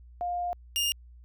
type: tone pair in turn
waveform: sine / sawtooth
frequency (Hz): 706 / 2824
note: F5 / F7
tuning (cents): +19 / +19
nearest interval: 2 octaves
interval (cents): 2400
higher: second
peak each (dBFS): -28 / -22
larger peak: second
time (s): 0.21-0.53 / 0.76-0.92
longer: first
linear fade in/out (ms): 0
effects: added 60 Hz sine -48 dBFS peak until 1.24 s